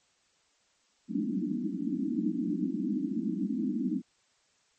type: band-pass noise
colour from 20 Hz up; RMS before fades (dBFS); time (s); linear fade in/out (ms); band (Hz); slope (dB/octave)
white; -31; 1.08-4.02; 50; 180 to 320; 96
effects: white hiss -69 dBFS RMS until 4.78 s + MP3 32 kbps